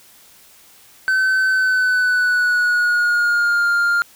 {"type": "tone with pitch glide", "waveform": "triangle", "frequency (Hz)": [1529, 1402.1], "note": ["G6", "F6"], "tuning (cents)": [-44, 6], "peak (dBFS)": -12, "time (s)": [1.08, 4.02], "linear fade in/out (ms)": 0, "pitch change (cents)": -150, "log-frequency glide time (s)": [1.49, 3.68], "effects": ["white hiss -48 dBFS RMS until 4.15 s"]}